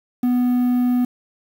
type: tone with quantisation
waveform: triangle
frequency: 246.9 Hz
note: B3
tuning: in tune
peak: -13 dBFS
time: 0.23-1.05 s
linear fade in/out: 5 ms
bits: 7
effects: none